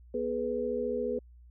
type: tone cluster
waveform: sine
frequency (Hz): 243.2 / 420.5 / 494.8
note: B3 / G#4 / B4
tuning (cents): -26 / +22 / +3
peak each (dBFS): -36 / -33 / -32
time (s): 0.14-1.19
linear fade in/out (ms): 5
effects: added 60 Hz sine -51 dBFS peak until 1.5 s